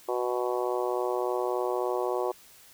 harmonic tone, 123.47 Hz, B2, in tune, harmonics 3 / 4 / 5 / 6 / 7 / 8 / 9, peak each -30 / -32 / -34 / -36 / -37 / -38 / -39 dBFS, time 0.08-2.32 s, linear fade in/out 10 ms, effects white hiss -54 dBFS RMS until 2.73 s

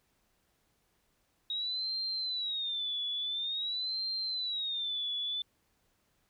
sine tone with vibrato, 3775 Hz, A#7, 21 cents sharp, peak -32 dBFS, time 1.5-5.42 s, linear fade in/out 2 ms, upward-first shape sine, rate 0.48 Hz, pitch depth 170 cents each way, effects pink hiss -74 dBFS RMS until 6.29 s

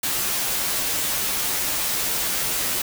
white noise with comb filter, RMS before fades -24 dBFS, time 0.03-2.82 s, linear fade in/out 5 ms, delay 12 ms, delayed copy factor -0.7, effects none

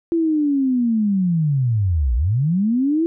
sine linear two-way sweep, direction down then up, 338.9 to 55 to 338.9 Hz, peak -15 dBFS, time 0.12-3.06 s, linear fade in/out 0 ms, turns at 2.15 s, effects none

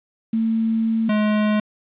sine / square tone pair in turn, 224.4 / 211.8 Hz, A3 / G#3, +34 / +34 cents, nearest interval minor second, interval 100 cents, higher first, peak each -17 dBFS, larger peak neither, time 0.33-1.09 / 1.09-1.6 s, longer first, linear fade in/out 5 ms, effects resampled to 8000 Hz + 8-bit

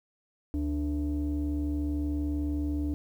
sine tone pair together, 73.42 / 293.7 Hz, D2 / D4, 0 / 0 cents, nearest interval 2 octaves, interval 2400 cents, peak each -28 dBFS, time 0.54-2.94 s, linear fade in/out 0 ms, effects tanh soft clip ceiling -24 dBFS + 10-bit

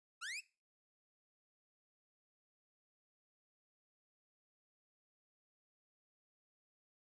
sawtooth linear sweep, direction up, 1245 to 2723 Hz, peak -39 dBFS, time 0.21-0.41 s, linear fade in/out 20 ms, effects noise-tail reverb RT60 0.3 s tail -19 dB re dry + resampled to 22050 Hz

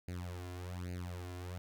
sawtooth tone with flanger, 89.4 Hz, F2, 41 cents sharp, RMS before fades -43 dBFS, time 0.08-1.58 s, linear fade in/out 0 ms, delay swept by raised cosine 0.44 to 2.94 ms, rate 1.2 Hz, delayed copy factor +0.9, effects none

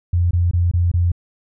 sine tone bursts, 87.31 Hz, F2, in tune, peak -13 dBFS, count 5, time 0.13-1.118 s, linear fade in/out 5 ms, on 180 ms, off 22 ms, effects none

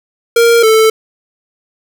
square tone pair in turn, 466.2 / 440.8 Hz, A#4 / A4, 0 / +3 cents, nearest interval minor second, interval 97 cents, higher first, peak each -6 dBFS, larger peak neither, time 0.36-0.63 / 0.63-0.9 s, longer neither, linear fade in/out 5 ms, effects none

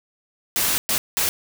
white noise bursts at uneven times, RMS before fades -21 dBFS, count 3, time 0.56-0.78 / 0.89-0.98 / 1.17-1.29 s, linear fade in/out 0 ms, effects none

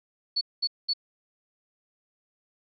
sine tone bursts, 4432 Hz, C#8, 1 cent flat, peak -23 dBFS, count 3, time 0.36-0.936 s, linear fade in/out 10 ms, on 52 ms, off 210 ms, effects none

